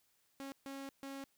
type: tone bursts at uneven times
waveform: sawtooth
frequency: 273.6 Hz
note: C#4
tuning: 23 cents flat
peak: -40 dBFS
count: 3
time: 0.4-0.52 / 0.66-0.89 / 1.03-1.24 s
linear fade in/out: 0 ms
effects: white hiss -75 dBFS RMS until 1.37 s